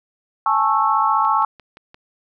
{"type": "chord", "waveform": "sine", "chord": "A major seventh", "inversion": "third", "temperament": "just", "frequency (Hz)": [825, 880, 1100, 1320], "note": ["G#5", "A5", "C#6", "E6"], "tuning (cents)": [-12, 0, -14, 2], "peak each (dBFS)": [-23, -19, -18, -21], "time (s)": [0.46, 1.45], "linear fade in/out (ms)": 2}
{"type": "click train", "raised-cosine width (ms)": 0.3, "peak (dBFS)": -26, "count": 5, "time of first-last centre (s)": [1.25, 1.944], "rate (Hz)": 5.76}
{"effects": []}